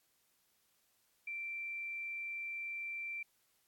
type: tone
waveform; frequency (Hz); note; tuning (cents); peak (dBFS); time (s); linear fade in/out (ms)
sine; 2349; D7; 0; -39; 1.27-3.23; 5
effects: white hiss -75 dBFS RMS until 3.67 s + AAC 64 kbps